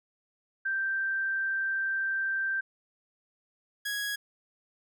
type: tone pair in turn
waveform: sine / sawtooth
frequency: 1568 / 1661.2 Hz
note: G6 / G#6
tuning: 0 / 0 cents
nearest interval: minor second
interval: 100 cents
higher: second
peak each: -27 dBFS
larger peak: neither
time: 0.65-2.61 / 3.85-4.16 s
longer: first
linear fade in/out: 10 ms
effects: none